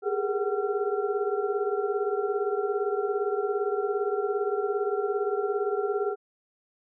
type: tone cluster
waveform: sine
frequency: 400.5 / 418 / 465.8 / 749 / 1368 Hz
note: G4 / G#4 / A#4 / F#5 / F6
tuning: +37 / +11 / -1 / +21 / -36 cents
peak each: -29 / -28 / -36 / -35 / -37 dBFS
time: 0.02-6.16 s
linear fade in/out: 50 ms
effects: none